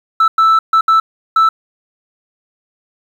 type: tone bursts at uneven times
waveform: sine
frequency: 1319 Hz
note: E6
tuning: 1 cent sharp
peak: -4 dBFS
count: 5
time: 0.2-0.28 / 0.38-0.59 / 0.73-0.81 / 0.88-1 / 1.36-1.49 s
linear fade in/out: 5 ms
effects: tanh soft clip ceiling -6 dBFS + 7-bit